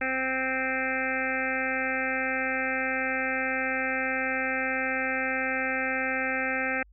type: harmonic tone with a mistuned harmonic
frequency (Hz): 261.6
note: C4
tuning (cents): 0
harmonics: 1 / 2 / 3 / 5 / 6 / 7 / 8 / 9 / 10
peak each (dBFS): -35 / -34 / -36 / -38 / -32 / -34 / -34 / -35 / -38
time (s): 0.01-6.83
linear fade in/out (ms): 5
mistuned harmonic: 10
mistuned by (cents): -16
effects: added 50 Hz sine -53 dBFS peak until 6.92 s